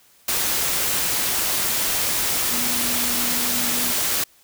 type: tone in noise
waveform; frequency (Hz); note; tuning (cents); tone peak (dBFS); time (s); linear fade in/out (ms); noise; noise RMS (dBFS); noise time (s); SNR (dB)
sine; 243.2; B3; -26; -31; 2.51-3.92; 5; white; -22; 0.28-4.24; -12
effects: white hiss -55 dBFS RMS until 4.43 s